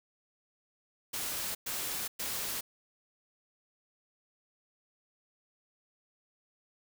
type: noise bursts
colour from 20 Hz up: white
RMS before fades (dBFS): -36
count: 3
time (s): 1.13-2.61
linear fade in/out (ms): 10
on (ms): 420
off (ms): 110
effects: none